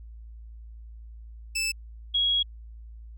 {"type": "tone pair in turn", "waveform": ["20% pulse", "sine"], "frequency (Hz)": [2634, 3313], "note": ["E7", "G#7"], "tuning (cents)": [-2, -5], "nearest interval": "major third", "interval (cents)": 397, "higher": "second", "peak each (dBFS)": -21, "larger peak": "neither", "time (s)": [[1.55, 1.72], [2.14, 2.43]], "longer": "second", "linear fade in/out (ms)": 10, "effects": ["added 56 Hz sine -41 dBFS peak until 3.17 s"]}